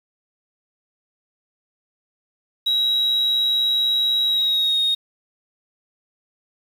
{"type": "tone with pitch glide", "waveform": "sine", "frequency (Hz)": [3856, 3727], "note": ["B7", "A#7"], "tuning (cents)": [-42, -1], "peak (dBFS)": -15, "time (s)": [2.66, 4.95], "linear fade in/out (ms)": 10, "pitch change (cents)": -59, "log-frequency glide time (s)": [4.27, 4.8], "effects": ["tanh soft clip ceiling -14 dBFS", "7-bit"]}